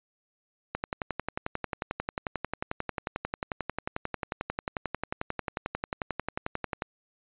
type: click train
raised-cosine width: 0.5 ms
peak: -15 dBFS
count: 69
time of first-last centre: 0.75-6.821 s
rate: 11.2 Hz
effects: resampled to 8000 Hz